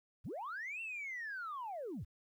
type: linear two-way sweep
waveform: sine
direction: up then down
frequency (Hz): 51.5 to 2732 to 51.5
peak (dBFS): -39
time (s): 0.24-2.05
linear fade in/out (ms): 20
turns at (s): 0.81
effects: tanh soft clip ceiling -37 dBFS + 12-bit